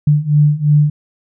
sine beating tone pair, 146.8 / 149.7 Hz, D3 / D3, 0 / +33 cents, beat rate 2.9 Hz, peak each -13 / -11 dBFS, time 0.07-0.9 s, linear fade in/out 5 ms, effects none

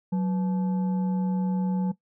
sine tone with frequency modulation, 185 Hz, F#3, in tune, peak -22 dBFS, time 0.12-1.92 s, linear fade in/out 10 ms, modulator 680 Hz, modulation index 0.28, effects noise-tail reverb RT60 0.1 s tail -17 dB re dry

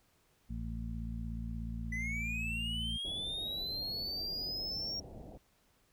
harmonic tone, 56.7 Hz, A#1, 47 cents flat, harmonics 1 / 2 / 3 / 4, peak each -39 / -44 / -46 / -44 dBFS, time 0.49-2.98 s, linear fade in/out 20 ms
triangle linear sweep, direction up, 1982 to 5600 Hz, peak -35 dBFS, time 1.92-5 s, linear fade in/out 5 ms
pink low-pass noise, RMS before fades -48 dBFS, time 3.04-5.38 s, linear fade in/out 10 ms, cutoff 760 Hz, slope 48 dB/octave
effects pink hiss -71 dBFS RMS until 5.92 s

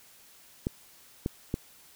clicks, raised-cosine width 3 ms, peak -15 dBFS, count 3, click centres 0.669 / 1.261 / 1.541 s, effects white hiss -56 dBFS RMS until 1.95 s

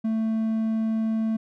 triangle tone, 221.8 Hz, A3, 14 cents sharp, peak -20 dBFS, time 0.04-1.37 s, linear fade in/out 10 ms, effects none

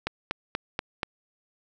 click train, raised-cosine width 0.3 ms, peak -11 dBFS, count 5, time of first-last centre 0.07-1.032 s, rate 4.16 Hz, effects none

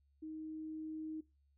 sine tone with level ramp, 313.6 Hz, D#4, 14 cents sharp, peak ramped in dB -43 to -40 dBFS, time 0.22-1.21 s, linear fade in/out 10 ms, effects noise-tail reverb RT60 0.2 s tail -18 dB re dry + added 70 Hz sine -70 dBFS peak until 1.57 s

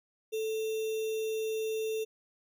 sine tone with sample-and-hold, 439.7 Hz, A4, 1 cent flat, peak -30 dBFS, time 0.32-2.05 s, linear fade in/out 20 ms, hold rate 3150 Hz, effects none

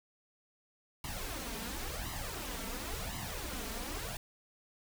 pink noise with flanger, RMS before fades -40 dBFS, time 1.04-4.17 s, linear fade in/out 2 ms, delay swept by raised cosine 0.99 to 4.49 ms, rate 0.94 Hz, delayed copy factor +0.75, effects none

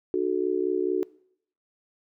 sine tone with amplitude modulation, 370 Hz, F#4, in tune, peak -18 dBFS, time 0.14-1.03 s, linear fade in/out 0 ms, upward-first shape sine, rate 64.6 Hz, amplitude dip 100%, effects noise-tail reverb RT60 0.7 s tail -23 dB re dry

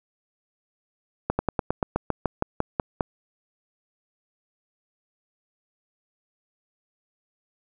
slowing click train, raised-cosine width 1 ms, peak -8 dBFS, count 13, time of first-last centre 1.3-3.008 s, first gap 90 ms, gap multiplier 1.08, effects none

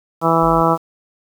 harmonic tone, 164.81 Hz, E3, in tune, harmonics 1 / 2 / 3 / 4 / 5 / 6 / 7 / 8, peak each -20 / -20 / -20 / -20 / -20 / -20 / -20 / -20 dBFS, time 0.21-0.78 s, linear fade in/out 50 ms
triangle tone, 49 Hz, G1, in tune, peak -26 dBFS, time 0.42-0.62 s, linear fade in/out 10 ms
effects 7-bit

